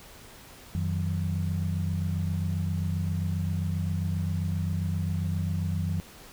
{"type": "tone cluster", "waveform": "sine", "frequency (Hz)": [91.4, 159, 186.5], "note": ["F#2", "D#3", "F#3"], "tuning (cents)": [-21, 38, 14], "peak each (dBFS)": [-28, -31, -34], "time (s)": [0.75, 6], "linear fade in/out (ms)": 0, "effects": ["pink hiss -49 dBFS RMS until 6.32 s"]}